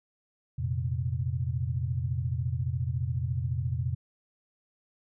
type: chord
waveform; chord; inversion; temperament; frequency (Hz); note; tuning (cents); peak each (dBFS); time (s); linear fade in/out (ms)
sine; F suspended fourth; none; equal; 87.31 / 116.54 / 130.81; F2 / Bb2 / C3; 0 / 0 / 0; -32 / -32 / -31; 0.58-3.95; 10
effects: none